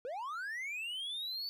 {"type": "linear sweep", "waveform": "triangle", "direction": "up", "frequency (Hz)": [462.5, 4551], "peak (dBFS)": -36, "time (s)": [0.05, 1.49], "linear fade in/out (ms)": 0, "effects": []}